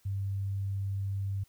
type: tone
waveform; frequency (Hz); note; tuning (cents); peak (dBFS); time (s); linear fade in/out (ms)
sine; 98.3; G2; +5; -30; 0.05-1.44; 10
effects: white hiss -67 dBFS RMS until 1.48 s